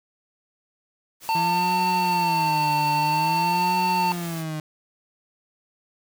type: noise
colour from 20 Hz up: white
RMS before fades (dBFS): -40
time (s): 1.2-4.45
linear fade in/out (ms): 50
type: harmonic tone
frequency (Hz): 898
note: A5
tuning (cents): +35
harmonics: 1 / 3 / 5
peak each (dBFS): -20 / -30 / -34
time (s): 1.29-4.12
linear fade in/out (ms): 0
type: tone with vibrato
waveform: 35% pulse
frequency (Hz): 164.81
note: E3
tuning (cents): 0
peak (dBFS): -26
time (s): 1.35-4.6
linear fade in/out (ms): 2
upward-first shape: sine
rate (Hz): 0.5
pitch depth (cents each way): 180
effects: none